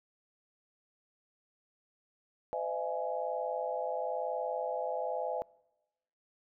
sine tone cluster, 509 / 610 / 671 / 836 Hz, C5 / D#5 / E5 / G#5, -48 / -34 / +31 / +11 cents, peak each -37 / -38 / -38 / -38 dBFS, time 2.53-5.42 s, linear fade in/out 0 ms, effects noise-tail reverb RT60 1.0 s tail -25 dB re dry

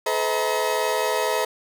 35% pulse tone cluster, 431.9 / 510 / 639 / 948 Hz, A4 / C5 / D#5 / A#5, -32 / -44 / +46 / +29 cents, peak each -25 dBFS, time 0.06-1.45 s, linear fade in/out 5 ms, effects none

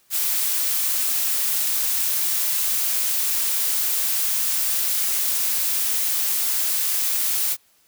blue noise, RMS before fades -22 dBFS, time 0.1-7.57 s, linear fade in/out 50 ms, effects white hiss -60 dBFS RMS until 7.87 s

